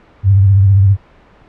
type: tone with vibrato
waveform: sine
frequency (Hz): 98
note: G2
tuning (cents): 0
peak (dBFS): -5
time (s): 0.23-0.97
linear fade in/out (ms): 50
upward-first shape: triangle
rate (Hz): 15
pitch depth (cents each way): 78
effects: pink hiss -45 dBFS RMS until 1.48 s + low-pass 2000 Hz 12 dB/octave